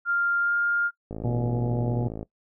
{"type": "tone with pitch glide", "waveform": "sine", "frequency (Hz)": [1396.9, 1407.4], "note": ["F6", "F6"], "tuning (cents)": [0, 13], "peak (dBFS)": -21, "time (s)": [0.05, 0.91], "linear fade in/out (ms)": 50, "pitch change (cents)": 13, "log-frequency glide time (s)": [0.39, 0.54]}
{"type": "click train", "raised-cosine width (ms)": 2, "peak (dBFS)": -21, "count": 62, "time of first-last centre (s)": [1.11, 2.229], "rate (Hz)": 54.5}
{"type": "harmonic tone", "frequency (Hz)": 120.3, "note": "B2", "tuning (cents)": -45, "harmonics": [1, 2, 3, 4, 5, 6, 7], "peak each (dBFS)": [-25, -31, -35, -37, -39, -41, -42], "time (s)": [1.24, 2.08], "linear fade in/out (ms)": 5}
{"effects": ["noise-tail reverb RT60 0.1 s tail -21 dB re dry"]}